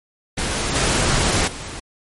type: noise with level steps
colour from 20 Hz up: pink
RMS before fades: -22 / -18 / -32 dBFS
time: 0.37-1.8 s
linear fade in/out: 10 ms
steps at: 0.75 / 1.47 s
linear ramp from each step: 10 ms
effects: MP3 48 kbps